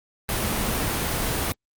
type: tone in noise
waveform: sine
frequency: 215.2 Hz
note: A3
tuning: 38 cents flat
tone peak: -32 dBFS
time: 0.44-0.71 s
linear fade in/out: 0 ms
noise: pink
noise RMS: -25 dBFS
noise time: 0.29-1.52 s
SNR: -10 dB
effects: Opus 32 kbps